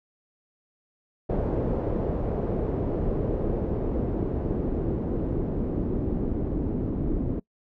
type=noise with low-pass filter sweep; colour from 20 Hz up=pink; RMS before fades=-27 dBFS; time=1.29-7.4 s; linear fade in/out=10 ms; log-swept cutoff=530 to 310 Hz; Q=1.6; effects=noise-tail reverb RT60 0.1 s tail -24 dB re dry